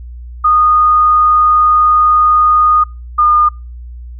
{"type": "tone pair in turn", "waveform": "sine", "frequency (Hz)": [1232, 1215], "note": ["D#6", "D#6"], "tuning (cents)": [-17, -42], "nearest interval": "unison", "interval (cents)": 25, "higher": "first", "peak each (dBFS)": -6, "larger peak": "neither", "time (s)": [[0.44, 2.84], [3.18, 3.49]], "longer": "first", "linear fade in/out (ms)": 10, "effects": ["noise-tail reverb RT60 0.3 s tail -25 dB re dry", "added 60 Hz sine -26 dBFS peak until 4.19 s"]}